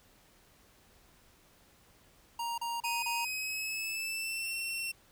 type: tone bursts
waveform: square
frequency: 936 Hz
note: A#5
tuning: 7 cents sharp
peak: -34 dBFS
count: 4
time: 2.39-3.249 s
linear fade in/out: 5 ms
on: 190 ms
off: 33 ms
type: tone with pitch glide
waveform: sawtooth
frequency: 2500 to 2711 Hz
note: D#7 to E7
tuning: +8 to +48 cents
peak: -31 dBFS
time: 2.84-4.92 s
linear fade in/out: 10 ms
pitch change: +140 cents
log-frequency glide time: 3.1-4.55 s
effects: pink hiss -63 dBFS RMS until 5.11 s